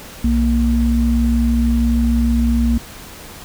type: tone pair together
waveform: sine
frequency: 61.74 / 233.1 Hz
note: B1 / A#3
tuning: 0 / 0 cents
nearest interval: octave + major seventh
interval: 2300 cents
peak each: -15 dBFS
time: 0.24-2.78 s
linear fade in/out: 5 ms
effects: pink hiss -36 dBFS RMS until 3.44 s